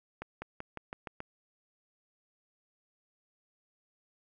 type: accelerating click train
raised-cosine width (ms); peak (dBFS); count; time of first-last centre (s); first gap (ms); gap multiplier
0.5; -24; 7; 0.22-1.204; 200; 0.92
effects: none